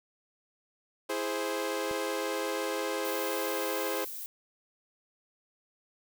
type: chord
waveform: sawtooth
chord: E augmented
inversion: none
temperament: equal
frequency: 329.6 / 415.3 / 523.3 Hz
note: E4 / G#4 / B#4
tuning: 0 / 0 / 0 cents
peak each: -33 / -31 / -30 dBFS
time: 1.09-4.05 s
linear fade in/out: 10 ms
type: click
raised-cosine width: 2 ms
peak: -29 dBFS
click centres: 1.912 s
type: noise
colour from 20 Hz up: violet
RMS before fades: -40 dBFS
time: 3.05-4.26 s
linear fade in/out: 0 ms
effects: none